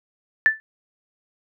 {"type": "tone with exponential decay", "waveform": "sine", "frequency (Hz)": 1760, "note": "A6", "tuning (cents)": 0, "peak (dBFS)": -8, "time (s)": [0.46, 0.6], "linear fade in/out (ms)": 0, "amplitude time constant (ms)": 30, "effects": []}